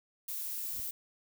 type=noise; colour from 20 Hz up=violet; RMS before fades=-38 dBFS; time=0.28-0.91 s; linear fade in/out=5 ms
type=noise with exponential growth; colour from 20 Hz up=brown; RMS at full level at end=-45 dBFS; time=0.63-0.8 s; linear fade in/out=2 ms; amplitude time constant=35 ms
effects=none